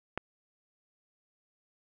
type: click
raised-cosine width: 0.5 ms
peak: -17 dBFS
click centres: 0.176 s
effects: none